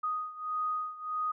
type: beating tone pair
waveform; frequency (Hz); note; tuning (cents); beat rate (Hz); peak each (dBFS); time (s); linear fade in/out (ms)
sine; 1244.5 / 1246.1; D#6 / D#6; 0 / +2; 1.6; -33 / -36; 0.03-1.32; 10
effects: none